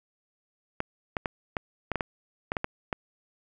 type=clicks; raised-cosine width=0.5 ms; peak=-13 dBFS; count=11; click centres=0.804 / 1.168 / 1.258 / 1.568 / 1.917 / 1.957 / 2.008 / 2.519 / 2.568 / 2.644 / 2.928 s; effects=none